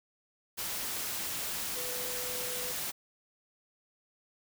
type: tone in noise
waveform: sine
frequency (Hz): 497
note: B4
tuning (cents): +11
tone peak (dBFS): -42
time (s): 1.75-2.73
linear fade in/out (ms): 20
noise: white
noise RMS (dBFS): -36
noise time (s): 0.57-2.92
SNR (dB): -9
effects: none